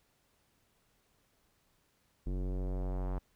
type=tone with low-pass filter sweep; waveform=square; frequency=46.25 Hz; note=F#1; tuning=in tune; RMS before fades=-35 dBFS; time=2.26-3.19 s; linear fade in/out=10 ms; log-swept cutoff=330 to 1000 Hz; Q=1.4; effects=pink hiss -73 dBFS RMS until 3.35 s